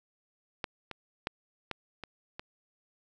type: clicks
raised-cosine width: 0.3 ms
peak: -16 / -23 / -15 / -18 / -24 / -23 dBFS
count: 6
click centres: 0.642 / 0.913 / 1.271 / 1.713 / 2.037 / 2.395 s
effects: none